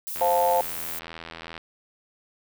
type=noise; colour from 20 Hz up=violet; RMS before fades=-33 dBFS; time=0.07-0.99 s; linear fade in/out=0 ms
type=click train; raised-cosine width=0.3 ms; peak=-21 dBFS; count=118; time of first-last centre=0.16-1.578 s; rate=82.5 Hz
type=chord; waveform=sine; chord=F major; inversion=second; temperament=equal; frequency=523.3 / 698.5 / 880 Hz; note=C5 / F5 / A5; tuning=0 / 0 / 0 cents; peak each=-23 dBFS; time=0.21-0.61 s; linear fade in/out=2 ms
effects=none